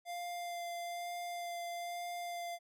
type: tone with vibrato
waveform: square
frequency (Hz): 696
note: F5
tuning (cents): -6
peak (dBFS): -40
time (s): 0.05-2.59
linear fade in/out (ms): 50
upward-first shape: sine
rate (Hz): 1.1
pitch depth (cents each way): 12
effects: none